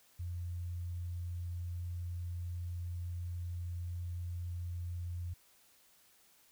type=tone; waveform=sine; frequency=87.31 Hz; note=F2; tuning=in tune; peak=-37 dBFS; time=0.19-5.34 s; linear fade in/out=10 ms; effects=white hiss -66 dBFS RMS until 6.51 s